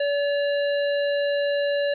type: harmonic tone with a mistuned harmonic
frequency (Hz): 572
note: D5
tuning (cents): -46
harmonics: 1 / 3 / 5 / 7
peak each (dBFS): -21 / -31 / -35 / -38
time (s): 0-1.94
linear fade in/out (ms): 5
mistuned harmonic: 5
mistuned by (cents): -32
effects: none